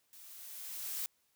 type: noise with level ramp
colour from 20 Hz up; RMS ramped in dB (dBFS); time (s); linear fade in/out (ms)
blue; -55 to -37; 0.13-1.06; 0
effects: white hiss -75 dBFS RMS until 1.35 s